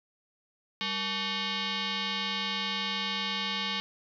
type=tone with frequency modulation; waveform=sine; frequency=470.7 Hz; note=A#4; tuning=17 cents sharp; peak=-29 dBFS; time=0.81-3.8 s; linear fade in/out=0 ms; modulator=667 Hz; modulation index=5.9; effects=none